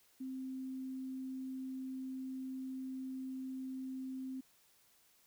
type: tone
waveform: sine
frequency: 261.6 Hz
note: C4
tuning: in tune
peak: -40 dBFS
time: 0.2-4.41 s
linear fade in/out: 10 ms
effects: white hiss -69 dBFS RMS until 5.26 s